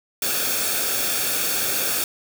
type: noise with comb filter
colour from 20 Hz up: white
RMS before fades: -23 dBFS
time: 0.22-2.04 s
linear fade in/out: 2 ms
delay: 1 ms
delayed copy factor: -0.6
effects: none